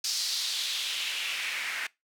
white noise with band-pass filter sweep, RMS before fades -32 dBFS, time 0.04-1.87 s, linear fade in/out 5 ms, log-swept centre 5100 to 1900 Hz, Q 2.7, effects noise-tail reverb RT60 0.2 s tail -22 dB re dry

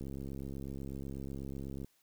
click train, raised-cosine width 3 ms, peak -30 dBFS, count 126, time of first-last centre 0.01-1.846 s, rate 68.1 Hz, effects white hiss -72 dBFS RMS until 2.02 s

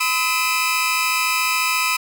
sawtooth tone cluster, 1014 / 1279 / 2399 / 2612 Hz, B5 / D#6 / D7 / E7, +45 / +47 / +36 / -17 cents, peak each -20 dBFS, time 0-1.97 s, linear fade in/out 10 ms, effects none

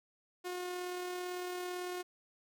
sawtooth tone with amplitude modulation, 359.9 Hz, F#4, 48 cents flat, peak -33 dBFS, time 0.44-2.03 s, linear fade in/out 20 ms, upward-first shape sine, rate 37.9 Hz, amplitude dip 25%, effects none

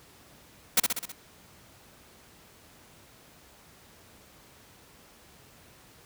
white noise with echo, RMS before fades -20 dBFS, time 0.77-0.8 s, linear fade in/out 5 ms, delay 64 ms, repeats 5, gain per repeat -4 dB, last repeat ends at 1.12 s, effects pink hiss -55 dBFS RMS until 6.05 s + high-pass 60 Hz 12 dB/octave

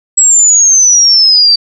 sine exponential sweep, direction down, 7800 to 4615 Hz, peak -3 dBFS, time 0.17-1.56 s, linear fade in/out 10 ms, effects none

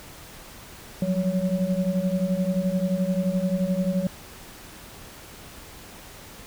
sine tone cluster, 178.2 / 189.7 / 560 Hz, F3 / F#3 / C#5, +35 / +43 / +18 cents, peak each -25 / -25 / -29 dBFS, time 1.02-4.07 s, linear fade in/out 2 ms, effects pink hiss -44 dBFS RMS until 6.46 s

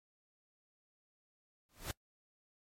pink noise with exponential growth, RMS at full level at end -36 dBFS, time 1.69-1.91 s, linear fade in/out 1 ms, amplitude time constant 46 ms, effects noise-tail reverb RT60 0.1 s tail -23 dB re dry + MP3 64 kbps

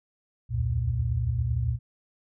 sine tone cluster, 66.8 / 76.7 / 84.3 / 117.6 Hz, C2 / D#2 / E2 / A#2, +36 / -24 / +39 / +16 cents, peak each -30 / -35 / -31 / -26 dBFS, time 0.49-1.79 s, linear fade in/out 50 ms, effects none

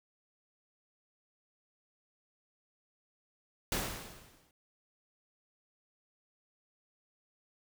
pink noise with exponential decay, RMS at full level -31 dBFS, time 3.72-4.51 s, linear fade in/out 2 ms, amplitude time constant 170 ms, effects none

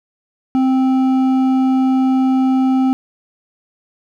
triangle tone with hard clipping, 261.6 Hz, C4, in tune, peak -13 dBFS, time 0.55-2.93 s, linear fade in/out 0 ms, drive 11 dB, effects none

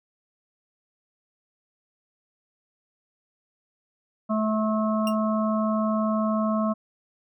harmonic tone, 216.8 Hz, A3, 25 cents flat, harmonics 1 / 3 / 5 / 6, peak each -23 / -28 / -30 / -35 dBFS, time 4.29-6.74 s, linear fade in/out 20 ms
sawtooth tone with exponential decay, 2791 Hz, F7, 2 cents flat, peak -24 dBFS, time 5.07-5.16 s, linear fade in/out 2 ms, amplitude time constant 18 ms
effects none

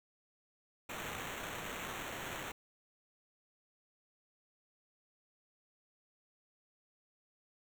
white noise with sample-and-hold, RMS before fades -43 dBFS, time 0.89-2.52 s, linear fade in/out 5 ms, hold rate 4900 Hz, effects none

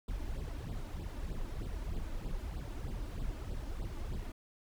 brown noise with flanger, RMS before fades -39 dBFS, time 0.08-4.32 s, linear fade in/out 5 ms, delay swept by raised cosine 0.23 to 3.43 ms, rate 3.2 Hz, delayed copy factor +0.8, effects none

